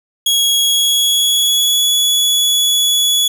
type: tone with pitch glide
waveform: sawtooth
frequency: 3322 to 3394 Hz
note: G#7 to G#7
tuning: 0 to +37 cents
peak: -8 dBFS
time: 0.26-3.28 s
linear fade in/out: 5 ms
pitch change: +37 cents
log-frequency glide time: 0.6-1.88 s
effects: none